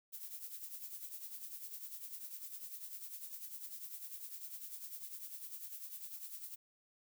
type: noise with tremolo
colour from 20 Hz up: violet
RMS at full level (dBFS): -45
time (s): 0.12-6.56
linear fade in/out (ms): 20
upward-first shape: triangle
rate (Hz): 10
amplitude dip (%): 70
effects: none